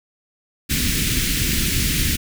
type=band-stop noise; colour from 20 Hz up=pink; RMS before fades=-20 dBFS; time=0.69-2.17 s; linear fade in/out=20 ms; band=310 to 1900 Hz; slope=24 dB/octave; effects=none